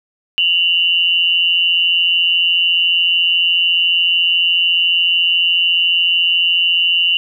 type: tone pair together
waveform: sine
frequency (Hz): 2785 / 2959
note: F7 / F#7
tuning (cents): -5 / -1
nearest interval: minor second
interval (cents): 104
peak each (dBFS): -14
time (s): 0.38-7.17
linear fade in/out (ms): 0
effects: none